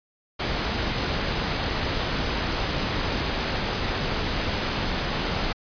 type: noise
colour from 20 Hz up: pink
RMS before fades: -26 dBFS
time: 0.39-5.53 s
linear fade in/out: 10 ms
effects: resampled to 11025 Hz